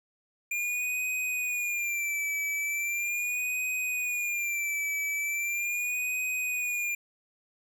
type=tone with vibrato; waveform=square; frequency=2400 Hz; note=D7; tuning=37 cents sharp; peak=-29 dBFS; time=0.51-6.95 s; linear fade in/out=5 ms; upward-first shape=sine; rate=0.39 Hz; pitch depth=74 cents each way; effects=none

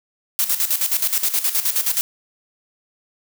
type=noise with tremolo; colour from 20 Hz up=blue; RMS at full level=-18 dBFS; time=0.39-2.01 s; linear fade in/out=0 ms; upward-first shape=square; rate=9.5 Hz; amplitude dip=70%; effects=none

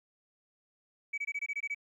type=tone bursts; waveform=sine; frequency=2282 Hz; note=C#7; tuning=50 cents sharp; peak=-30 dBFS; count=9; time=1.13-1.747 s; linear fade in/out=10 ms; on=49 ms; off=22 ms; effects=tanh soft clip ceiling -29 dBFS + 12-bit

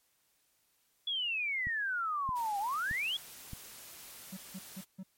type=exponential two-way sweep; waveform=sine; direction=down then up; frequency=3434 to 784 to 3434 Hz; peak=-31 dBFS; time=1.07-3.17 s; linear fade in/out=5 ms; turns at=2.59 s
type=click train; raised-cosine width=5 ms; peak=-30 dBFS; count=4; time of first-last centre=1.67-3.533 s; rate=1.61 Hz
type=noise; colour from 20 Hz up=white; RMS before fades=-50 dBFS; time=2.35-4.85 s; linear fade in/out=20 ms
type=tone bursts; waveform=triangle; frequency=189.1 Hz; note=F#3; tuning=38 cents sharp; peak=-38 dBFS; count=4; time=4.32-5.034 s; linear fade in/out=10 ms; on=51 ms; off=170 ms
effects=white hiss -73 dBFS RMS until 5.17 s + MP3 64 kbps

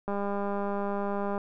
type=click train; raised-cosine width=1 ms; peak=-19 dBFS; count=262; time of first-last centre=0.08-1.379 s; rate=201 Hz; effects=none

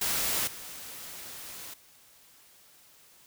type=noise with level steps; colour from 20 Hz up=white; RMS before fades=-29 / -43 dBFS; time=0.01-1.74 s; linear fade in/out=5 ms; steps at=0.47 s; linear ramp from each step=5 ms; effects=white hiss -58 dBFS RMS until 3.26 s

